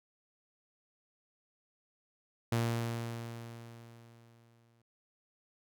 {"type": "tone with exponential decay", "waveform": "sawtooth", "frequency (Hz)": 116.54, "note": "A#2", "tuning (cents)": 0, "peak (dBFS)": -24, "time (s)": [2.52, 4.82], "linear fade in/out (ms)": 5, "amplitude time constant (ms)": 500, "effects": []}